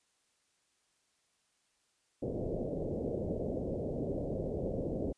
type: low-pass noise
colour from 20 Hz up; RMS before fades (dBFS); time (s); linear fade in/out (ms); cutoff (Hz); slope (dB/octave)
white; -36; 2.22-5.13; 10; 590; 48
effects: white hiss -75 dBFS RMS until 5.17 s + resampled to 22050 Hz